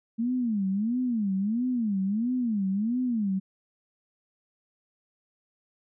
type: tone with vibrato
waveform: sine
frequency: 220 Hz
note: A3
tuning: in tune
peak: -24 dBFS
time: 0.18-3.4 s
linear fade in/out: 20 ms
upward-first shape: sine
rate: 1.5 Hz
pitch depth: 250 cents each way
effects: none